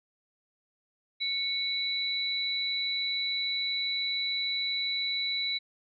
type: tone pair together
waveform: sine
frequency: 2217 / 3950 Hz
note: C#7 / B7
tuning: 0 / 0 cents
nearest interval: minor seventh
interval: 1000 cents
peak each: -34 / -29 dBFS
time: 1.2-5.59 s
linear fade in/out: 20 ms
effects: none